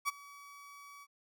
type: tone with ADSR envelope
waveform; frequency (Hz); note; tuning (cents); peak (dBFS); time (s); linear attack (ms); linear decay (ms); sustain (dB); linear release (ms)
30% pulse; 1139; C#6; +47; -26; 0.05-1.07; 34; 20; -22; 45
effects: none